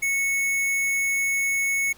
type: tone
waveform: square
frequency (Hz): 2206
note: C#7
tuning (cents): -9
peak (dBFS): -22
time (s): 0.02-1.93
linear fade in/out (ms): 10
effects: pink hiss -52 dBFS RMS until 1.97 s